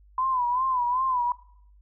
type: tone with vibrato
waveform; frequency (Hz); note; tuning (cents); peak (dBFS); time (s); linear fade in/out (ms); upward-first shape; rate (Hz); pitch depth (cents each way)
sine; 1008; B5; +35; -22; 0.18-1.32; 2; sine; 2.6; 86
effects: noise-tail reverb RT60 0.7 s tail -22 dB re dry + added 50 Hz sine -52 dBFS peak until 1.81 s